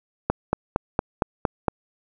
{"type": "click train", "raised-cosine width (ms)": 1, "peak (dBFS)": -5, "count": 7, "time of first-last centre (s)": [0.3, 1.682], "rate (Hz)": 4.34, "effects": []}